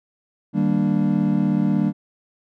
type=chord; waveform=triangle; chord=Eb major seventh; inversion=none; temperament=equal with one note detuned; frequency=155.56 / 196.68 / 233.1 / 293.7 Hz; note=Eb3 / G3 / Bb3 / D4; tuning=0 / +6 / 0 / 0 cents; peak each=-22 / -18 / -21 / -22 dBFS; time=0.53-1.93 s; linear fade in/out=50 ms; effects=none